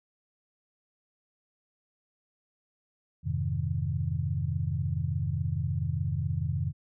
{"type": "chord", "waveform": "sine", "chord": "F minor seventh", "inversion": "none", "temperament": "equal", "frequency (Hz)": [87.31, 103.83, 130.81, 155.56], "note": ["F2", "Ab2", "C3", "Eb3"], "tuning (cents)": [0, 0, 0, 0], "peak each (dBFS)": [-32, -34, -32, -33], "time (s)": [3.23, 6.73], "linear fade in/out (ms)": 50, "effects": []}